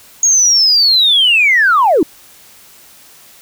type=linear sweep; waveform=sine; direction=down; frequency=6645 to 272.6 Hz; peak=-6 dBFS; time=0.23-2.03 s; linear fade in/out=2 ms; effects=tanh soft clip ceiling -2 dBFS + white hiss -42 dBFS RMS until 3.41 s